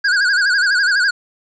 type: tone with vibrato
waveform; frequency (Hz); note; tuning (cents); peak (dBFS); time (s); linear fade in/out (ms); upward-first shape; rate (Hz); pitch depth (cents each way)
square; 1543; G6; -28; -13; 0.04-1.11; 10; sine; 12; 120
effects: resampled to 16000 Hz + 8-bit